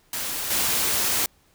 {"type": "noise with level steps", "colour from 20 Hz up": "white", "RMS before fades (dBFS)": [-29, -23], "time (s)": [0.13, 1.26], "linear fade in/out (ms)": 2, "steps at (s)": 0.5, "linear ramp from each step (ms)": 10, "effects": ["pink hiss -61 dBFS RMS until 1.54 s"]}